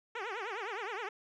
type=tone with vibrato; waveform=10% pulse; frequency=427.6 Hz; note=A4; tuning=49 cents flat; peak=-28 dBFS; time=0.15-1.09 s; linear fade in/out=5 ms; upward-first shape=triangle; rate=9.7 Hz; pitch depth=270 cents each way; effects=low-pass 3000 Hz 12 dB/octave